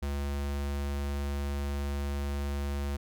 square tone, 70.8 Hz, C#2, 37 cents sharp, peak -31 dBFS, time 0.02-2.97 s, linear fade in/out 10 ms, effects none

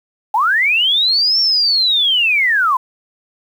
sine linear two-way sweep, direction up then down, 801 to 5500 to 977 Hz, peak -11 dBFS, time 0.34-2.77 s, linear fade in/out 5 ms, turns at 1.4 s, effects 7-bit

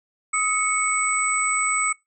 sine tone cluster, 1267 / 2219 / 8000 Hz, D#6 / C#7 / B8, +31 / +1 / +21 cents, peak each -24 dBFS, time 0.33-1.93 s, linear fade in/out 10 ms, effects noise-tail reverb RT60 0.2 s tail -23 dB re dry

